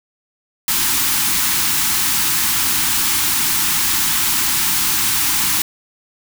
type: band-stop noise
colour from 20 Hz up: white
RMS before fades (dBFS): -17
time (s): 0.68-5.62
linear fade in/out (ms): 2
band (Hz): 370 to 790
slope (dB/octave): 96
effects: none